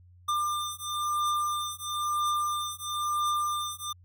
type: beating tone pair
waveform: square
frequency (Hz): 1196 / 1197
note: D6 / D6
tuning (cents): +31 / +33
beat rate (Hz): 1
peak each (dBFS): -31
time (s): 0.28-3.93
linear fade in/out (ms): 10
effects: added 89 Hz sine -52 dBFS peak until 4.04 s + MP3 96 kbps